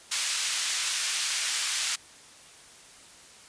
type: band-pass noise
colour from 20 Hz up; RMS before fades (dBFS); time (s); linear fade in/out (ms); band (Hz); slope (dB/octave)
white; -29; 0.11-1.96; 10; 1700 to 7800; 12
effects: white hiss -51 dBFS RMS until 3.48 s + resampled to 22050 Hz